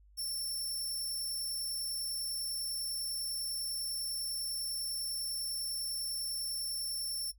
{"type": "tone", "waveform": "20% pulse", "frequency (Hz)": 5410, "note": "E8", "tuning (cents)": 44, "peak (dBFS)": -30, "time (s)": [0.17, 7.32], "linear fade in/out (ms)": 20, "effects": ["noise-tail reverb RT60 0.1 s tail -18 dB re dry", "added 50 Hz sine -58 dBFS peak until 7.38 s"]}